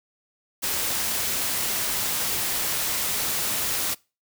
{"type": "noise", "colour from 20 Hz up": "white", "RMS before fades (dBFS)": -26, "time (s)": [0.62, 3.95], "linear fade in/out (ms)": 20, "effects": ["noise-tail reverb RT60 0.3 s tail -24 dB re dry"]}